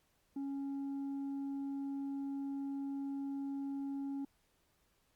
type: tone with tanh clipping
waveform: sine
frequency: 276.7 Hz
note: C#4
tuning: 3 cents flat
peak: -38 dBFS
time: 0.36-4.25 s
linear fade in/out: 5 ms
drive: 3 dB
effects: pink hiss -75 dBFS RMS until 5.15 s + Opus 48 kbps